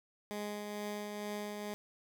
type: tone with tremolo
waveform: 15% pulse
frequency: 207.7 Hz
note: G#3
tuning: in tune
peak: -31 dBFS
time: 0.31-1.74 s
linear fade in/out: 0 ms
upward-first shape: triangle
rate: 2.2 Hz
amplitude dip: 35%
effects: none